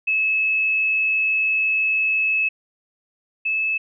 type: tone pair in turn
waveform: sine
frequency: 2594 / 2607 Hz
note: E7 / E7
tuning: -28 / -20 cents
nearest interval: unison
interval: 8 cents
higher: second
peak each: -17 / -19 dBFS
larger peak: first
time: 0.07-2.49 / 3.45-3.78 s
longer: first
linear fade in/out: 10 ms
effects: none